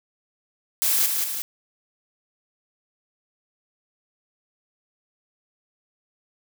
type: noise with echo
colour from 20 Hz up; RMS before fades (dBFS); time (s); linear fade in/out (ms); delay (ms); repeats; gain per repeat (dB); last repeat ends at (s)
blue; -21; 0.82-1.06; 0; 180; 2; -4; 1.42
effects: none